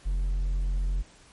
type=tone with hard clipping; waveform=triangle; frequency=44.51 Hz; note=F1; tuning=34 cents sharp; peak=-25 dBFS; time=0.05-1.03 s; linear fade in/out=20 ms; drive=6 dB; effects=pink hiss -55 dBFS RMS until 1.32 s + MP3 48 kbps